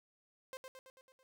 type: tone with echo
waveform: sawtooth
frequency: 523.3 Hz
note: C5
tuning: in tune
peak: -40 dBFS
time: 0.53-0.57 s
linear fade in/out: 0 ms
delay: 110 ms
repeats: 6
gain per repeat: -4 dB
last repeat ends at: 1.23 s
effects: none